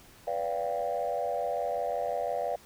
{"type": "chord", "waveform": "sine", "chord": "G dominant seventh", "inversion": "first", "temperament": "equal with one note detuned", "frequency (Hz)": [493.9, 579.9, 698.5, 784], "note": ["B4", "D5", "F5", "G5"], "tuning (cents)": [0, -22, 0, 0], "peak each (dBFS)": [-34, -32, -32, -36], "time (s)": [0.27, 2.56], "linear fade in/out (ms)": 5, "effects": ["tanh soft clip ceiling -21 dBFS", "pink hiss -55 dBFS RMS until 2.65 s"]}